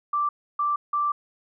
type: tone bursts at uneven times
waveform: sine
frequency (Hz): 1173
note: D6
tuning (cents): -2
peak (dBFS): -21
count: 3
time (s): 0.13-0.29 / 0.59-0.76 / 0.93-1.12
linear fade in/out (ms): 5
effects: none